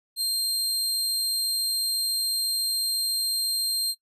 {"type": "tone", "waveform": "sawtooth", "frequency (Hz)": 4182, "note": "C8", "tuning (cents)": -2, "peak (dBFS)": -21, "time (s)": [0.16, 3.95], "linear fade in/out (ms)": 50, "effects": ["noise-tail reverb RT60 0.1 s tail -20 dB re dry", "resampled to 32000 Hz"]}